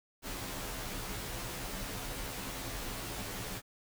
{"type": "noise with comb filter", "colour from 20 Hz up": "pink", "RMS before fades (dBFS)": -40, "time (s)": [0.22, 3.62], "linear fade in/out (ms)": 50, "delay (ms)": 13, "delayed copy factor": -0.9, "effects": []}